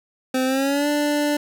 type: tone with pitch glide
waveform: 25% pulse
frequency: 258.8 to 293.9 Hz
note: C4 to D4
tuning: -19 to +1 cents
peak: -15 dBFS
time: 0.34-1.37 s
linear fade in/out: 5 ms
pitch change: +220 cents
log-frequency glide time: 0.45-0.88 s
effects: none